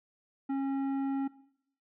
triangle tone with tanh clipping, 272.7 Hz, C#4, 28 cents flat, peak -31 dBFS, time 0.49-1.28 s, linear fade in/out 10 ms, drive 15 dB, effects noise-tail reverb RT60 0.7 s tail -19 dB re dry

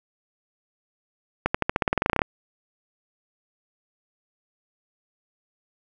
accelerating click train, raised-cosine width 0.5 ms, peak -5 dBFS, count 16, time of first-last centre 1.46-2.218 s, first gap 85 ms, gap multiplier 0.92, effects none

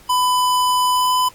square tone with pitch glide, 1000 to 1005.8 Hz, B5 to B5, +21 to +31 cents, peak -15 dBFS, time 0.09-1.29 s, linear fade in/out 10 ms, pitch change +10 cents, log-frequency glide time 0.93-1.15 s, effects pink hiss -47 dBFS RMS until 1.34 s + AAC 64 kbps

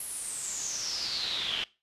brown noise with band-pass filter sweep, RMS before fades -34 dBFS, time 0-1.64 s, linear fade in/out 2 ms, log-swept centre 11000 to 3000 Hz, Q 8.7, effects noise-tail reverb RT60 0.3 s tail -21 dB re dry + resampled to 32000 Hz

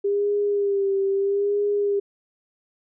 sine tone with vibrato, 400.3 Hz, G4, 36 cents sharp, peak -19 dBFS, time 0.04-2 s, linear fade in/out 10 ms, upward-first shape sine, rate 0.77 Hz, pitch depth 42 cents each way, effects none

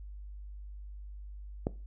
click, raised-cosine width 2 ms, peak -16 dBFS, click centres 1.669 s, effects noise-tail reverb RT60 0.3 s tail -18 dB re dry + added 50 Hz sine -42 dBFS peak until 1.86 s

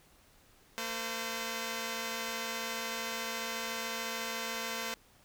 5% pulse tone pair together, 226.9 / 514 Hz, A#3 / C5, -47 / -31 cents, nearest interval octave + major second, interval 1416 cents, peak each -27 / -26 dBFS, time 0.78-4.94 s, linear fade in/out 0 ms, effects pink hiss -63 dBFS RMS until 5.24 s

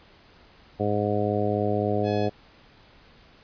harmonic tone, 103.83 Hz, G#2, in tune, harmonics 1 / 2 / 3 / 4 / 5 / 6 / 7, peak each -29 / -30 / -31 / -28 / -30 / -31 / -31 dBFS, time 0.79-2.3 s, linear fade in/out 20 ms
10% pulse tone, 846 Hz, G#5, 32 cents sharp, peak -29 dBFS, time 2.03-2.3 s, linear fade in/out 50 ms
effects pink hiss -54 dBFS RMS until 3.43 s + resampled to 11025 Hz

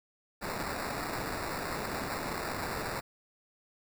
blue noise with sample-and-hold, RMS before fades -36 dBFS, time 0.41-3.01 s, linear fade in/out 20 ms, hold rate 3150 Hz, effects none

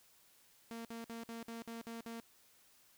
sawtooth tone bursts, 230 Hz, A#3, 23 cents flat, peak -40 dBFS, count 8, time 0.71-2.201 s, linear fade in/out 0 ms, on 140 ms, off 53 ms, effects white hiss -67 dBFS RMS until 2.97 s

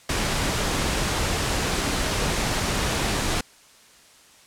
pink noise, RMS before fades -24 dBFS, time 0.09-3.41 s, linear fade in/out 5 ms, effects white hiss -52 dBFS RMS until 4.46 s + low-pass 9000 Hz 12 dB/octave

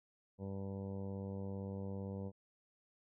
harmonic tone, 97.7 Hz, G2, 5 cents flat, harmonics 1 / 2 / 3 / 4 / 5 / 6 / 7 / 8 / 9 / 10, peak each -44 / -44 / -55 / -53 / -49 / -56 / -64 / -65 / -62 / -66 dBFS, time 0.38-2.32 s, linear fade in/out 50 ms, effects none

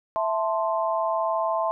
sine chord, A minor, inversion second, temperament equal, 659.3 / 880 / 1046.5 Hz, E5 / A5 / C6, 0 / 0 / 0 cents, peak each -25 / -28 / -27 dBFS, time 0.16-1.71 s, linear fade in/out 0 ms, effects none

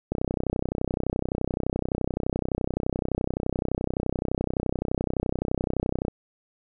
click train, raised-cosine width 2 ms, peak -12 dBFS, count 190, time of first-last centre 0.12-6.082 s, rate 31.7 Hz, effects none

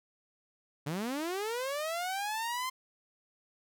sawtooth linear sweep, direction up, 136.5 to 1046.5 Hz, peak -29 dBFS, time 0.86-2.7 s, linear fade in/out 10 ms, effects none

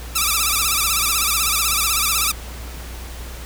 5% pulse tone with vibrato, 1244.5 Hz, D#6, in tune, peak -5 dBFS, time 0.15-2.32 s, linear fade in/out 10 ms, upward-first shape sine, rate 16 Hz, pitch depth 140 cents each way, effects added 60 Hz sine -31 dBFS peak until 3.45 s + pink hiss -37 dBFS RMS until 3.45 s

